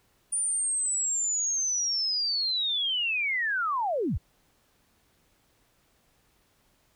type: linear sweep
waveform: sine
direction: down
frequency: 9397 to 33.69 Hz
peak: -25 dBFS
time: 0.32-4.18 s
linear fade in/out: 10 ms
effects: pink hiss -67 dBFS RMS until 6.95 s